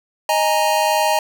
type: chord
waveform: square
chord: D# suspended fourth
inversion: none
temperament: equal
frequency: 622.3 / 830.6 / 932.3 Hz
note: D#5 / G#5 / A#5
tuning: 0 / 0 / 0 cents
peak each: -20 dBFS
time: 0.29-1.19 s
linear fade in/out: 2 ms
effects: none